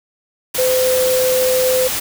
sine tone in noise, 511 Hz, C5, 41 cents flat, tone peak -13 dBFS, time 0.58-1.88 s, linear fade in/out 10 ms, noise white, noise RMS -21 dBFS, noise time 0.54-2 s, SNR +5 dB, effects none

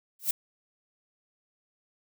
violet noise with exponential growth, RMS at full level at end -20 dBFS, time 0.19-0.31 s, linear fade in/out 5 ms, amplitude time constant 26 ms, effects none

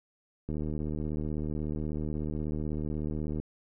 click train, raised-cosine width 3 ms, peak -22 dBFS, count 223, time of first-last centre 0.49-3.4 s, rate 76.3 Hz, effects none

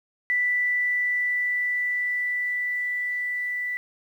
sine tone with level ramp, 1975.5 Hz, B6, in tune, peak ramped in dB -20 to -26 dBFS, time 0.3-3.77 s, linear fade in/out 0 ms, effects 9-bit

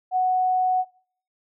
sine tone, 740 Hz, F#5, in tune, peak -18 dBFS, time 0.11-0.85 s, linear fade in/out 50 ms, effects noise-tail reverb RT60 0.6 s tail -23 dB re dry

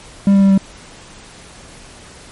triangle tone with pitch steps, 198.2 / 196.83 / 195.47 / 194.12 Hz, G3 / G3 / G3 / G3, +19 / +7 / -5 / -17 cents, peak -5 dBFS, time 0.27-0.578 s, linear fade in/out 2 ms, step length 77 ms, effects pink hiss -39 dBFS RMS until 2.31 s + MP3 48 kbps

